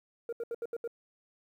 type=tone bursts; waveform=sine; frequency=466.2 Hz; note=A#4; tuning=in tune; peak=-30 dBFS; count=6; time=0.29-0.876 s; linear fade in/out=2 ms; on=36 ms; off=74 ms; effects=tanh soft clip ceiling -32 dBFS + 11-bit